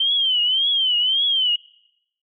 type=tone with vibrato; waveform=sine; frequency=3107 Hz; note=G7; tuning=16 cents flat; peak=-16 dBFS; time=0-1.56 s; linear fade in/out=5 ms; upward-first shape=triangle; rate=1.8 Hz; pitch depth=150 cents each way; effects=noise-tail reverb RT60 0.9 s tail -25 dB re dry